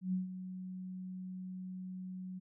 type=tone with ADSR envelope; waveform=sine; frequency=185 Hz; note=F#3; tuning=in tune; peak=-30 dBFS; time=0.01-2.4 s; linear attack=120 ms; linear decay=140 ms; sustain=-11 dB; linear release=22 ms; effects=none